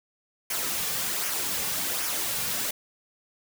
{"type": "noise with flanger", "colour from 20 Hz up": "white", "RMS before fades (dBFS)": -29, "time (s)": [0.5, 2.71], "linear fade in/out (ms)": 5, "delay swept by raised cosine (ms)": [0.24, 3.14], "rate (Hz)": 1.3, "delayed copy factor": -0.5, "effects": []}